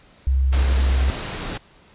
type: tone with pitch glide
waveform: sine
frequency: 66.4 to 65.83 Hz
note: C2 to C2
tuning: +26 to +11 cents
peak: -15 dBFS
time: 0.27-1.1 s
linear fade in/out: 0 ms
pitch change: -15 cents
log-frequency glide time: 0.45-0.65 s
type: noise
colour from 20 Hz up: pink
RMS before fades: -29 dBFS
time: 0.52-1.58 s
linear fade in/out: 10 ms
effects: pink hiss -52 dBFS RMS until 1.94 s + resampled to 8000 Hz